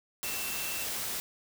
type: tone in noise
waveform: sine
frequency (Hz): 2683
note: E7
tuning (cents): +30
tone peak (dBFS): -40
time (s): 0.24-0.84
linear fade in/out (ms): 0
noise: white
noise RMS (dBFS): -35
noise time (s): 0.23-1.2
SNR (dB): -8
effects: none